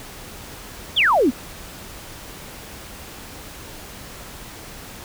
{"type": "exponential sweep", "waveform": "sine", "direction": "down", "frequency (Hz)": [3736, 220], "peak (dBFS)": -13, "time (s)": [0.96, 1.31], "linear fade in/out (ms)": 20, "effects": ["pink hiss -38 dBFS RMS until 5.04 s"]}